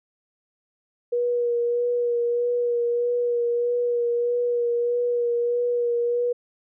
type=tone with vibrato; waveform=sine; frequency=479.6 Hz; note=A#4; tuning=49 cents sharp; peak=-20 dBFS; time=1.12-6.33 s; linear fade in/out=10 ms; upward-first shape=sine; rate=1.6 Hz; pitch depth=19 cents each way; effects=none